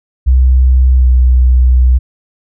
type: tone with pitch glide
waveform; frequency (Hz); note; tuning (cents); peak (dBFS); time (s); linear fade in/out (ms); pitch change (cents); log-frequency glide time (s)
sine; 64 to 62.68; C2 to B1; -38 to +26; -4; 0.26-1.99; 20; -36; 0.98-1.06
effects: none